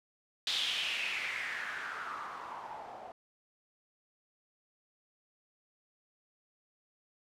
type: noise with low-pass filter sweep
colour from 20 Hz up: blue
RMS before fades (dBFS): -38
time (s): 0.47-3.12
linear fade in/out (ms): 2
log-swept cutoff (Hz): 3700 to 670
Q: 4.5
effects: none